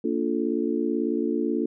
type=chord; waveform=sine; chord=Bb major seventh; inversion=none; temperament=just; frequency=233.1 / 291.4 / 349.6 / 437 Hz; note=Bb3 / D4 / F4 / A4; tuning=0 / -13 / +2 / -12 cents; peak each=-28 / -27 / -28 / -30 dBFS; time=0.04-1.66 s; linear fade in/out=5 ms; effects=none